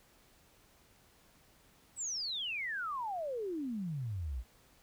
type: exponential sweep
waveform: sine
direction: down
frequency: 8120 to 55 Hz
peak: -35 dBFS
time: 1.96-4.44 s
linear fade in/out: 50 ms
effects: pink hiss -65 dBFS RMS until 4.82 s